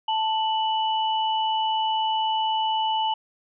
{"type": "tone pair together", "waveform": "sine", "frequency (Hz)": [880, 2964], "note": ["A5", "F#7"], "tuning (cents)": [0, 2], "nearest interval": "octave + major sixth", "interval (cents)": 2102, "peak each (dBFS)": [-22, -28], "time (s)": [0.08, 3.14], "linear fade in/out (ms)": 5, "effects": []}